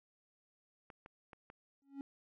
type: clicks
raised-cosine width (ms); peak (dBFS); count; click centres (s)
0.5; -37; 4; 0.902 / 1.061 / 1.332 / 1.501
type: tone with exponential growth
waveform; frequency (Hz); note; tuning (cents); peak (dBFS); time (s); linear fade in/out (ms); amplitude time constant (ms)
triangle; 276.5; C#4; -4; -36; 1.82-2.01; 1; 40
effects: none